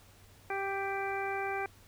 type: harmonic tone with a mistuned harmonic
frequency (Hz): 392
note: G4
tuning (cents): 0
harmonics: 1 / 2 / 3 / 4 / 5 / 6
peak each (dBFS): -37 / -36 / -43 / -40 / -45 / -41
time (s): 0.5-1.66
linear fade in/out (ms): 2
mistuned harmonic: 5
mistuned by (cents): +26
effects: added 96 Hz sine -60 dBFS peak until 1.87 s + pink hiss -60 dBFS RMS until 1.87 s